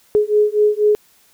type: beating tone pair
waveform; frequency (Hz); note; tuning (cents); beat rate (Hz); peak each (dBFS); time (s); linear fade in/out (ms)
sine; 418.4 / 422.5; G#4 / G#4; +13 / +30; 4.1; -15; 0.15-0.95; 0
effects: white hiss -54 dBFS RMS until 1.33 s